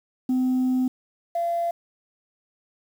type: tone pair in turn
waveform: sine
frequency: 255.6 / 684.2 Hz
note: C4 / F5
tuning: -40 / -36 cents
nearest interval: octave + perfect fourth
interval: 1704 cents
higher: second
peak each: -17 / -21 dBFS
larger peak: first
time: 0.29-0.88 / 1.35-1.71 s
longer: first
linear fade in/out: 5 ms
effects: tanh soft clip ceiling -18 dBFS + 8-bit